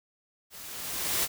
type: noise with level ramp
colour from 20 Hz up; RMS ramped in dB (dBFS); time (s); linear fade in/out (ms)
white; -46 to -25; 0.5-1.28; 50
effects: none